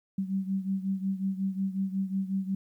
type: beating tone pair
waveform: sine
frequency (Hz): 191.2 / 196.7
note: G3 / G3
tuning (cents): -43 / +6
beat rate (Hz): 5.5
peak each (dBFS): -29 / -33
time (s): 0.18-2.55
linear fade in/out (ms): 5
effects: 11-bit